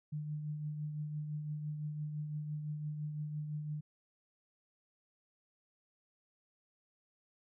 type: tone with tremolo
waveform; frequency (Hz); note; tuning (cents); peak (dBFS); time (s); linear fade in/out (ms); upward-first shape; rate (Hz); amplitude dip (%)
sine; 150.6; D3; +44; -35; 0.12-3.81; 10; triangle; 5.9; 45
effects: none